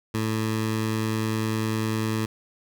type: tone with notch filter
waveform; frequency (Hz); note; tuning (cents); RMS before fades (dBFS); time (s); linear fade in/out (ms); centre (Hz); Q
15% pulse; 110; A2; 0; -26; 0.14-2.26; 5; 610; 2
effects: none